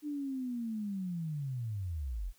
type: linear sweep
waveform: sine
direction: down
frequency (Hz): 301.8 to 37.42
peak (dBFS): -34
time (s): 0.02-2.33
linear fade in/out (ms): 50
effects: white hiss -67 dBFS RMS until 2.38 s